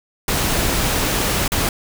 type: noise with dropouts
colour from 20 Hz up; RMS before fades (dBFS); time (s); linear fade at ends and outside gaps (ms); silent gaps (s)
pink; -19; 0.28-1.69; 2; 1.479-1.519
effects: none